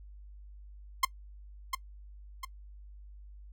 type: tone with echo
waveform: sawtooth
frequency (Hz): 1053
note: C6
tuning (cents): +11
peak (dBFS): -18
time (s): 1.03-1.05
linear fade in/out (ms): 5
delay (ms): 700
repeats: 2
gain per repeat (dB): -7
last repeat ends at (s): 2.45
effects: noise-tail reverb RT60 0.1 s tail -22 dB re dry + added 50 Hz sine -47 dBFS peak until 3.52 s